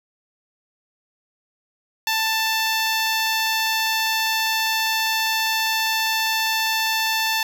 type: tone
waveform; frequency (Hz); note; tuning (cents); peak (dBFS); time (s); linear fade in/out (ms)
10% pulse; 885; A5; +10; -11; 2.07-7.43; 2
effects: none